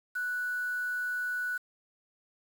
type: tone with quantisation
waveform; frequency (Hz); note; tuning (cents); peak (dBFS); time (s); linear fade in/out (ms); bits
sine; 1480; F#6; 0; -30; 0.15-1.58; 10; 8
effects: none